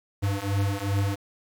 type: beating tone pair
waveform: square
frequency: 98.2 / 100.8 Hz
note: G2 / G2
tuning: +4 / +49 cents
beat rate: 2.6 Hz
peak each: -28 / -27 dBFS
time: 0.22-1.16 s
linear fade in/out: 20 ms
effects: 9-bit